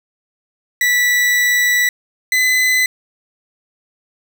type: tone pair in turn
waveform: 40% pulse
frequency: 1961 / 2016 Hz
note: B6 / B6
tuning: -13 / +35 cents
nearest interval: unison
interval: 48 cents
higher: second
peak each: -11 dBFS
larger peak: neither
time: 0.81-1.89 / 2.32-2.86 s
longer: first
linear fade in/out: 2 ms
effects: none